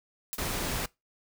blue noise with exponential decay, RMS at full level -31 dBFS, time 0.33-0.41 s, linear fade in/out 0 ms, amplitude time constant 16 ms
pink noise, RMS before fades -32 dBFS, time 0.38-0.86 s, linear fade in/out 5 ms
effects noise-tail reverb RT60 0.2 s tail -22 dB re dry

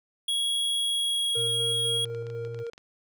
square tone with pitch glide, 3322 to 3301 Hz, G#7 to G#7, 0 to -11 cents, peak -25 dBFS, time 0.28-2.05 s, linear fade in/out 5 ms, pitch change -11 cents, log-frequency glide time 0.75-1.55 s
triangle tone with tremolo, 466.2 Hz, A#4, in tune, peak -30 dBFS, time 1.35-2.7 s, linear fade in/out 5 ms, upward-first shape square, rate 4 Hz, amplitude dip 35%
triangle tone with vibrato, 116.5 Hz, A#2, 1 cent flat, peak -34 dBFS, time 1.36-2.64 s, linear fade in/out 20 ms, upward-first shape sine, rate 4.5 Hz, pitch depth 20 cents each way
clicks, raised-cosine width 0.2 ms, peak -31 dBFS, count 10, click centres 2.055 / 2.148 / 2.268 / 2.301 / 2.45 / 2.546 / 2.59 / 2.667 / 2.734 / 2.779 s
effects none

